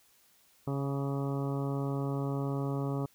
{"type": "harmonic tone with a mistuned harmonic", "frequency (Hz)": 138.59, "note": "C#3", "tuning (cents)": 0, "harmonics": [1, 2, 3, 4, 5, 6, 7, 8, 9], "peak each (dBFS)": [-32, -36, -39, -43, -46, -48, -49, -47, -50], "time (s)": [0.67, 3.06], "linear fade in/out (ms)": 5, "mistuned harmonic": 8, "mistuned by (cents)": 33, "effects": ["white hiss -65 dBFS RMS until 3.14 s"]}